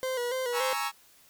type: tone with vibrato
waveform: 40% pulse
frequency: 501 Hz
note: B4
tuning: 25 cents sharp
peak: -28 dBFS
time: 0.03-0.73 s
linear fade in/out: 0 ms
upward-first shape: square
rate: 3.5 Hz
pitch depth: 60 cents each way
type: chord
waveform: sawtooth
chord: A# half-diminished seventh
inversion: third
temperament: equal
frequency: 830.6 / 932.3 / 1108.7 / 1318.5 Hz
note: G#5 / A#5 / C#6 / E6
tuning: 0 / 0 / 0 / 0 cents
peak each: -31 dBFS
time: 0.52-0.92 s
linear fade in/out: 50 ms
effects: white hiss -59 dBFS RMS until 1.29 s